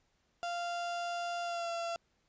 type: tone with pitch glide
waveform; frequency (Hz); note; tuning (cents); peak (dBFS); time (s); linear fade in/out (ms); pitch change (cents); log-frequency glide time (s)
35% pulse; 694 to 679.3; F5 to F5; -11 to -48; -33; 0.43-1.96; 0; -37; 1.43-1.7
effects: pink hiss -75 dBFS RMS until 2.28 s + resampled to 16000 Hz